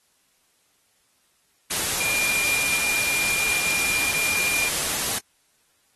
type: tone in noise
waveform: sine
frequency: 2400 Hz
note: D7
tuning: 37 cents sharp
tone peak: -23 dBFS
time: 2-4.69 s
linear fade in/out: 10 ms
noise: white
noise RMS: -25 dBFS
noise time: 1.7-5.19 s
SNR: -1 dB
effects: white hiss -65 dBFS RMS until 5.95 s + AAC 32 kbps